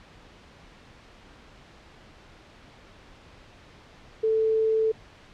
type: tone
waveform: sine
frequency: 441.3 Hz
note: A4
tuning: 5 cents sharp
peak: -20 dBFS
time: 4.23-4.92 s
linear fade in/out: 10 ms
effects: pink hiss -51 dBFS RMS until 5.33 s + low-pass 4000 Hz 12 dB/octave